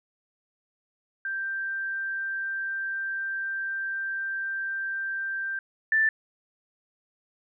sine tone pair in turn, 1574 / 1766.8 Hz, G6 / A6, +7 / +7 cents, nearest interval major second, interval 200 cents, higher second, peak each -28 / -19 dBFS, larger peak second, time 1.25-5.59 / 5.92-6.09 s, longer first, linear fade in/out 2 ms, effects none

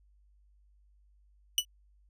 sawtooth tone with exponential decay, 2960 Hz, F#7, in tune, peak -16 dBFS, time 1.58-1.65 s, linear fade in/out 1 ms, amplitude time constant 15 ms, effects added 50 Hz sine -61 dBFS peak until 2.09 s + resampled to 32000 Hz

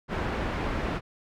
pink low-pass noise, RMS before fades -30 dBFS, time 0.08-1.01 s, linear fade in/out 50 ms, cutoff 2000 Hz, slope 12 dB/octave, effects none

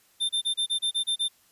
square tone bursts, 3583 Hz, A7, 31 cents sharp, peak -24 dBFS, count 9, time 0.2-1.285 s, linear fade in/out 20 ms, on 93 ms, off 31 ms, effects white hiss -62 dBFS RMS until 1.51 s + resampled to 32000 Hz

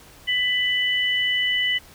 sine tone pair together, 1990.2 / 2982 Hz, B6 / F#7, +13 / +13 cents, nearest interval perfect fifth, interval 700 cents, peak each -22 dBFS, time 0.27-1.79 s, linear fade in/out 20 ms, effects pink hiss -48 dBFS RMS until 1.94 s

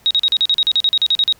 sine tone bursts, 3786 Hz, A#7, 26 cents sharp, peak -11 dBFS, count 15, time 0.06-1.325 s, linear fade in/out 0 ms, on 47 ms, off 40 ms, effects pink hiss -51 dBFS RMS until 1.39 s

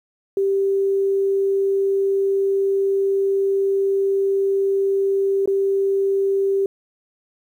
sine tone with dropouts, 392 Hz, G4, in tune, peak -16 dBFS, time 0.37-6.66 s, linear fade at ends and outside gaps 2 ms, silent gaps 5.458-5.475 s, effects 9-bit

